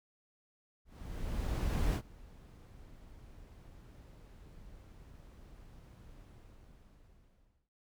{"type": "noise with ADSR envelope", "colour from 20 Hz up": "brown", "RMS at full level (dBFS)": -30, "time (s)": [0.85, 7.7], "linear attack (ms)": 1100, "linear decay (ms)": 65, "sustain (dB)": -24, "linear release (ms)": 1500, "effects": []}